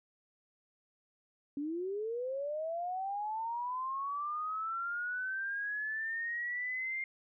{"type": "linear sweep", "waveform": "sine", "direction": "up", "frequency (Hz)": [277.2, 2120], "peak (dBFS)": -34, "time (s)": [1.57, 7.04], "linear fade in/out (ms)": 2, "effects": []}